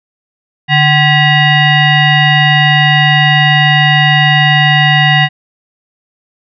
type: tone with frequency modulation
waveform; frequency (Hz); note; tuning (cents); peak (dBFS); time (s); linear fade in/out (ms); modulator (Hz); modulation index
sine; 1046.5; C6; 0; -5; 0.68-5.29; 50; 900; 2.2
effects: none